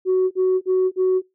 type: tone bursts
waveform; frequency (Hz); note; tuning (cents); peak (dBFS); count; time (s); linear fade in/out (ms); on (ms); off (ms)
sine; 372.2; F#4; +10; -13; 4; 0.05-1.219; 50; 260; 43
effects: noise-tail reverb RT60 0.2 s tail -24 dB re dry + tanh soft clip ceiling -12 dBFS